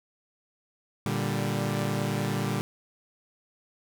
sawtooth chord, G minor, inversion first, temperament equal, 116.54 / 146.83 / 196 Hz, Bb2 / D3 / G3, 0 / 0 / 0 cents, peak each -27 dBFS, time 1.06-2.61 s, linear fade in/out 0 ms, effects none

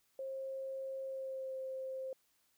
sine tone with pitch glide, 534 to 526 Hz, C5 to C5, +35 to +9 cents, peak -39 dBFS, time 0.19-2.13 s, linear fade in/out 2 ms, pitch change -26 cents, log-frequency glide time 1.04-1.56 s, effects white hiss -75 dBFS RMS until 2.57 s

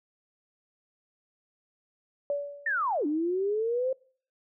sine tone with exponential decay, 573 Hz, D5, 43 cents flat, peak -24 dBFS, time 2.3-2.9 s, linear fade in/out 1 ms, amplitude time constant 130 ms
sine linear two-way sweep, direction down then up, 1855 to 287 to 531 Hz, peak -25 dBFS, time 2.66-3.93 s, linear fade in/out 5 ms, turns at 3.06 s
effects noise-tail reverb RT60 0.5 s tail -25 dB re dry

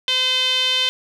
sawtooth tone with band-pass filter, 513 Hz, C5, 34 cents flat, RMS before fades -19 dBFS, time 0.08-0.89 s, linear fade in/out 0 ms, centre 3300 Hz, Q 8.3, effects none

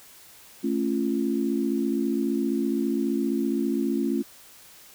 sine chord, A augmented, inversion none, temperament just, 220 / 275 / 343.8 Hz, A3 / C#4 / E#4, 0 / -14 / -27 cents, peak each -27 / -26 / -28 dBFS, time 0.63-4.23 s, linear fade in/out 20 ms, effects white hiss -50 dBFS RMS until 4.94 s

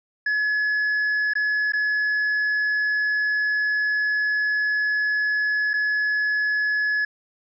triangle tone with dropouts, 1700 Hz, G#6, 40 cents sharp, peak -18 dBFS, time 0.26-7.05 s, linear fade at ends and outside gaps 5 ms, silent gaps 1.336-1.353 / 1.722-1.734 / 5.734-5.738 s, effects resampled to 16000 Hz

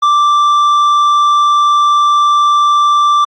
sine tone with tanh clipping, 1174.7 Hz, D6, in tune, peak -8 dBFS, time 0.02-3.25 s, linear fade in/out 10 ms, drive 7 dB, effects AAC 64 kbps

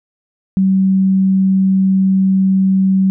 sine tone, 191 Hz, G3, 45 cents flat, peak -9 dBFS, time 0.57-3.1 s, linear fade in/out 0 ms, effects none

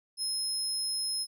30% pulse tone, 5150 Hz, E8, 41 cents flat, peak -26 dBFS, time 0.17-1.27 s, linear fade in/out 50 ms, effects none

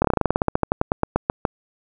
slowing click train, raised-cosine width 1 ms, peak -3 dBFS, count 21, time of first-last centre 0.02-1.452 s, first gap 25 ms, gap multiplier 1.1, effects none

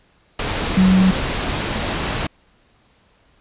sine tone in noise, 187.3 Hz, F#3, 21 cents sharp, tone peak -10 dBFS, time 0.77-1.11 s, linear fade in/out 5 ms, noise pink, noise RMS -22 dBFS, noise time 0.39-2.27 s, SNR +9 dB, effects pink hiss -57 dBFS RMS until 3.4 s + resampled to 8000 Hz

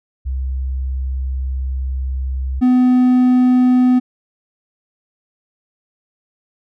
sine / triangle tone pair in turn, 65.41 / 251.4 Hz, C2 / B3, 0 / +31 cents, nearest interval octave + major seventh, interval 2331 cents, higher second, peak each -18 / -7 dBFS, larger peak second, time 0.25-2.61 / 2.61-4 s, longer first, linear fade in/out 20 ms, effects none

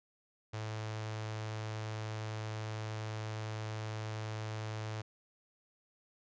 sawtooth tone with notch filter, 108.7 Hz, A2, 21 cents flat, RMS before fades -40 dBFS, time 0.53-5.02 s, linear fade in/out 10 ms, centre 240 Hz, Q 1, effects resampled to 16000 Hz

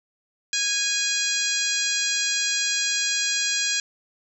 harmonic tone with a mistuned harmonic, 824 Hz, G#5, 14 cents flat, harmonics 2 / 3 / 4 / 5 / 6 / 7 / 8 / 9, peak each -30 / -30 / -30 / -30 / -30 / -30 / -30 / -30 dBFS, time 0.53-3.8 s, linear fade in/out 2 ms, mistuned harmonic 6, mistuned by -33 cents, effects 9-bit

